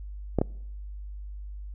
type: clicks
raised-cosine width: 2 ms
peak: -9 dBFS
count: 2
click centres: 0.387 / 0.415 s
effects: noise-tail reverb RT60 0.8 s tail -26 dB re dry + added 50 Hz sine -36 dBFS peak until 1.74 s